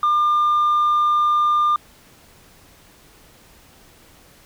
sine tone, 1200 Hz, D6, 37 cents sharp, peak -12 dBFS, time 0.03-1.76 s, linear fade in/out 2 ms, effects tanh soft clip ceiling -13 dBFS + pink hiss -50 dBFS RMS until 4.45 s

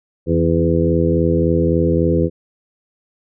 harmonic tone with a mistuned harmonic, 83.6 Hz, E2, 25 cents sharp, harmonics 1 / 2 / 3 / 4 / 5 / 6, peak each -20 / -18 / -22 / -19 / -21 / -20 dBFS, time 0.26-2.3 s, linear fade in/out 50 ms, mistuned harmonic 2, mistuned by -42 cents, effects none

